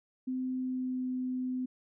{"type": "tone with pitch glide", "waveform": "sine", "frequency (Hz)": [257, 254.6], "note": ["C4", "C4"], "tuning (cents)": [-31, -47], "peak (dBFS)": -31, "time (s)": [0.27, 1.66], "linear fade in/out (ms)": 10, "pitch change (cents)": -16, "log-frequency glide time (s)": [0.53, 1.08], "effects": []}